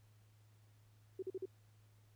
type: tone bursts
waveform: sine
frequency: 377.8 Hz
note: F#4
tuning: 36 cents sharp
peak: -39 dBFS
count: 4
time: 1.19-1.456 s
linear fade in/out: 5 ms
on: 35 ms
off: 42 ms
effects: added 106 Hz sine -64 dBFS peak until 2.15 s + pink hiss -75 dBFS RMS until 2.15 s